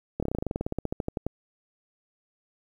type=slowing click train; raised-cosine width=2 ms; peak=-15 dBFS; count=21; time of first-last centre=0.2-1.266 s; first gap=26 ms; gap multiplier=1.07; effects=9-bit